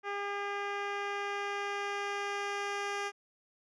10% pulse tone with low-pass filter sweep, 403.9 Hz, G#4, 48 cents flat, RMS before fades -36 dBFS, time 0.03-3.12 s, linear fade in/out 50 ms, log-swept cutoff 2300 to 5900 Hz, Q 0.74, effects none

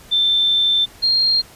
sine tone pair in turn, 3554 / 4214 Hz, A7 / C8, +17 / +12 cents, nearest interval minor third, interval 295 cents, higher second, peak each -13 dBFS, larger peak neither, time 0.11-0.86 / 1.02-1.42 s, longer first, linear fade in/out 20 ms, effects pink hiss -44 dBFS RMS until 1.55 s + resampled to 32000 Hz

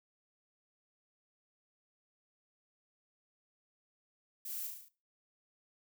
violet noise with echo, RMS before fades -43 dBFS, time 4.45-4.67 s, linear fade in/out 5 ms, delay 36 ms, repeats 6, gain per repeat -3 dB, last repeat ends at 4.886 s, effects noise-tail reverb RT60 0.3 s tail -17 dB re dry

